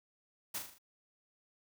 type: noise with echo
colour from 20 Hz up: white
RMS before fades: -38 dBFS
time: 0.54-0.59 s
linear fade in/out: 10 ms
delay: 39 ms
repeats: 5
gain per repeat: -5 dB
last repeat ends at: 0.785 s
effects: none